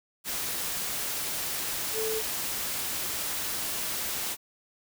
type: tone in noise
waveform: sine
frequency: 440 Hz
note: A4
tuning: in tune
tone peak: -29 dBFS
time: 1.93-2.23 s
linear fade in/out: 50 ms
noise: white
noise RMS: -32 dBFS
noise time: 0.24-4.37 s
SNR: 0 dB
effects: none